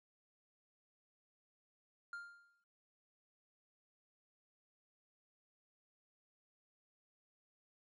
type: tone with exponential decay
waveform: triangle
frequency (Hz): 1400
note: F6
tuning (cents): +4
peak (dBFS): -40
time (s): 2.13-2.64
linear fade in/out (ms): 2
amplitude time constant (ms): 110
effects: resampled to 24000 Hz